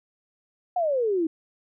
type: exponential sweep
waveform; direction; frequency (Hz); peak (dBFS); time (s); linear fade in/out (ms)
sine; down; 740 to 311.1; -21; 0.76-1.27; 5
effects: none